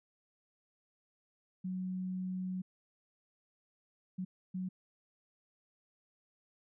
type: tone bursts at uneven times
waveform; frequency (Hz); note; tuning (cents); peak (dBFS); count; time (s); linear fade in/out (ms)
sine; 185; F#3; 0; -35; 3; 1.64-2.62 / 4.18-4.25 / 4.54-4.69; 10
effects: none